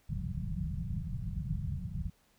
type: low-pass noise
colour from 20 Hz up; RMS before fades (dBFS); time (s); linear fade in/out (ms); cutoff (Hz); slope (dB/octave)
white; -36; 0.09-2.1; 5; 190; 96
effects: pink hiss -69 dBFS RMS until 2.38 s